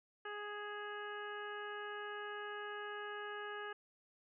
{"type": "harmonic tone with a mistuned harmonic", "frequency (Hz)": 415, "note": "G#4", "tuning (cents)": -1, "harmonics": [1, 2, 3, 4, 5, 6, 7], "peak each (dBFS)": [-47, -51, -49, -47, -60, -61, -55], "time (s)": [0.25, 3.73], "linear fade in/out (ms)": 5, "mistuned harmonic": 6, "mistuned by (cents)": 42, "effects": []}